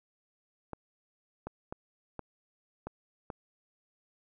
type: clicks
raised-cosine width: 1 ms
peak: -24 dBFS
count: 6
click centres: 0.733 / 1.47 / 1.725 / 2.193 / 2.87 / 3.302 s
effects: none